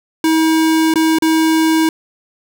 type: tone with dropouts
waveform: square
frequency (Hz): 320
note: D#4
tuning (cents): +49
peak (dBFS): -11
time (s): 0.24-1.89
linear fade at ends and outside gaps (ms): 2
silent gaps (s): 0.939-0.957 / 1.186-1.222
effects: none